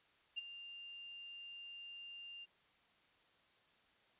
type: tone with ADSR envelope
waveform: sine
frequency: 2795 Hz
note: F7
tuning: 1 cent sharp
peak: -37 dBFS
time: 0.36-2.46 s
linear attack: 23 ms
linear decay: 17 ms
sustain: -12 dB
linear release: 27 ms
effects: white hiss -71 dBFS RMS until 4.19 s + resampled to 8000 Hz